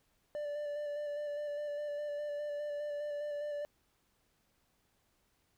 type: tone with vibrato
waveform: triangle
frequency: 587.3 Hz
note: D5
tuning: in tune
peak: -34 dBFS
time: 0.35-3.65 s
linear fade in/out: 0 ms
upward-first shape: square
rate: 4.9 Hz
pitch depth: 16 cents each way
effects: pink hiss -75 dBFS RMS until 5.57 s